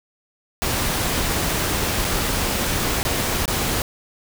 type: noise with dropouts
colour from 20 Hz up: pink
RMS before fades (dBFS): -22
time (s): 0.62-3.82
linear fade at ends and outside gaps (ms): 0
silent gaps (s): 2.045-2.049 / 3.03-3.051 / 3.456-3.479
effects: none